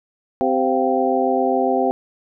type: harmonic tone with a mistuned harmonic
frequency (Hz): 130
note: C3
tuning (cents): -11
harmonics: 2 / 3 / 4 / 5 / 6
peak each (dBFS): -22 / -22 / -22 / -22 / -22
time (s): 0.41-1.91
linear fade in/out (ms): 0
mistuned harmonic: 5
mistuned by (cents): +110
effects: none